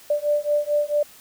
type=beating tone pair; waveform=sine; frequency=587.3 / 591.8 Hz; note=D5 / D5; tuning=0 / +13 cents; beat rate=4.5 Hz; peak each=-22 dBFS; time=0.1-1.03 s; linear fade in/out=5 ms; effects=white hiss -48 dBFS RMS until 1.2 s